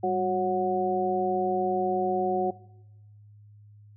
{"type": "harmonic tone with a mistuned harmonic", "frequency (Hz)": 183.8, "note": "F#3", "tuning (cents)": -11, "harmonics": [1, 2, 3, 4], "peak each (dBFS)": [-34, -27, -33, -26], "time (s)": [0.03, 2.51], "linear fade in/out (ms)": 10, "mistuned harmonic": 1, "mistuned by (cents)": 110, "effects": ["noise-tail reverb RT60 1.0 s tail -21 dB re dry", "added 104 Hz sine -49 dBFS peak until 3.96 s"]}